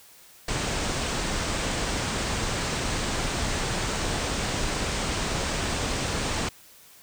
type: low-pass noise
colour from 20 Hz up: pink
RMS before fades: -28 dBFS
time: 0.48-6.49 s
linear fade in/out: 5 ms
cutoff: 9000 Hz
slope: 96 dB/octave
effects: white hiss -52 dBFS RMS until 7.02 s